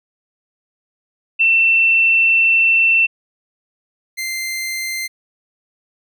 sine / sawtooth tone pair in turn, 2687 / 2085 Hz, E7 / C7, +33 / -7 cents, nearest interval major third, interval 440 cents, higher first, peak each -10 / -18 dBFS, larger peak first, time 1.39-3.07 / 4.17-5.08 s, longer first, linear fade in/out 20 ms, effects none

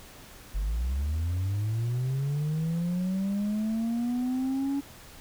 sine linear sweep, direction up, 44.66 to 281.8 Hz, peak -23 dBFS, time 0.54-4.81 s, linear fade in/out 20 ms, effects tanh soft clip ceiling -25 dBFS + pink hiss -49 dBFS RMS until 5.2 s

